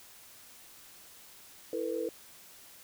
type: chord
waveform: sine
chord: E suspended fourth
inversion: none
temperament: equal with one note detuned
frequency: 329.6 / 447.4 / 493.9 Hz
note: E4 / A4 / B4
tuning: 0 / +29 / 0 cents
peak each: -37 / -35 / -35 dBFS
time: 1.73-2.09 s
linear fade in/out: 2 ms
effects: white hiss -54 dBFS RMS until 2.83 s